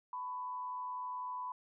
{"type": "tone with frequency modulation", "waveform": "sine", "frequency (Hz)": 998, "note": "B5", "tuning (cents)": 18, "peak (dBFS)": -38, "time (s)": [0.13, 1.52], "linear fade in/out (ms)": 2, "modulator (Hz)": 112, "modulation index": 0.39, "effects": []}